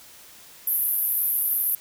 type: band-pass noise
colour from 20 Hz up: white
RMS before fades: -24 dBFS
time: 0.67-1.75 s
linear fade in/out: 2 ms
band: 11000 to 14000 Hz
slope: 96 dB/octave
effects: white hiss -48 dBFS RMS until 1.8 s